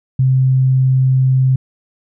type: tone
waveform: sine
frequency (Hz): 130.81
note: C3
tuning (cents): 0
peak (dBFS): -9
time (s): 0.19-1.56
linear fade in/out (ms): 5
effects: none